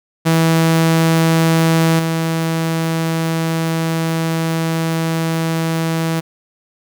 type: tone with level steps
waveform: sawtooth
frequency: 163.2 Hz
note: E3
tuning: 17 cents flat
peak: -7 / -12 dBFS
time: 0.25-6.21 s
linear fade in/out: 20 ms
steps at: 1.99 s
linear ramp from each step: 5 ms
effects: none